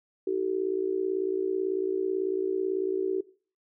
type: tone with amplitude modulation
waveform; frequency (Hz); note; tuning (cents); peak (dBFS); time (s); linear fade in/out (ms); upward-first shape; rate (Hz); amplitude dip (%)
sine; 380; F#4; +46; -21; 0.27-3.21; 5; sine; 58.1; 85
effects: noise-tail reverb RT60 0.4 s tail -19 dB re dry